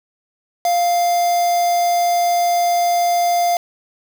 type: tone with quantisation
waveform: triangle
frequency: 698.5 Hz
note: F5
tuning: in tune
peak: -12 dBFS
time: 0.65-3.57 s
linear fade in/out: 2 ms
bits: 4
effects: none